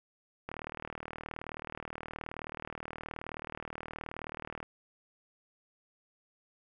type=click train; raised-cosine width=0.5 ms; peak=-24 dBFS; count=162; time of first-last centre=0.49-4.629 s; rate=38.9 Hz; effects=none